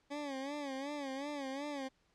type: tone with vibrato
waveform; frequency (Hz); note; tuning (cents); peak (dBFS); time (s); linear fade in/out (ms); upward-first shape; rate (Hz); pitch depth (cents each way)
20% pulse; 279.6; C#4; +15; -34; 0.1-1.89; 20; sine; 2.7; 100
effects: pink hiss -74 dBFS RMS until 2.14 s + low-pass 6000 Hz 12 dB/octave